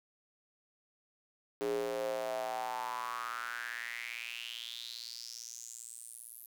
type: tone with high-pass filter sweep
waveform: square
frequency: 58.8 Hz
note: A#1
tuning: 16 cents sharp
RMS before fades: -40 dBFS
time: 1.61-6.46 s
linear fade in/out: 0 ms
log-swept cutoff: 380 to 12000 Hz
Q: 6.2
effects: 11-bit